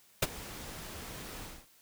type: noise with ADSR envelope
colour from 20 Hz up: pink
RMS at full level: -25 dBFS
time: 0.22-1.67 s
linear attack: 8 ms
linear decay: 30 ms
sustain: -19 dB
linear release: 250 ms
effects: white hiss -63 dBFS RMS until 1.81 s